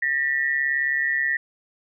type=tone pair together; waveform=sine; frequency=1798.3 / 1937 Hz; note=A6 / B6; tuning=+37 / -34 cents; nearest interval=minor second; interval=129 cents; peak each=-23 dBFS; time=0.02-1.37 s; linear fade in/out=5 ms; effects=none